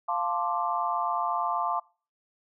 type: chord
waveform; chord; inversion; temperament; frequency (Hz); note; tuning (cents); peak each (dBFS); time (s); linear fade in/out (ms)
sine; D minor seventh; first; equal; 698.5 / 880 / 1046.5 / 1174.7; F5 / A5 / C6 / D6; 0 / 0 / 0 / 0; -31; 0.08-1.8; 10
effects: noise-tail reverb RT60 0.4 s tail -25 dB re dry